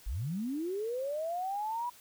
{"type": "linear sweep", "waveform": "sine", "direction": "up", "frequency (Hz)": [36.71, 984], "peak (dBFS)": -32, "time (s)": [0.06, 1.9], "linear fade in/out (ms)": 10, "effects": ["white hiss -57 dBFS RMS until 2 s"]}